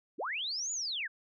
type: linear two-way sweep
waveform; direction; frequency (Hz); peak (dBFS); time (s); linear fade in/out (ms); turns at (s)
sine; up then down; 199.7 to 7040 to 1472; -33; 0.18-1.08; 20; 0.72
effects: none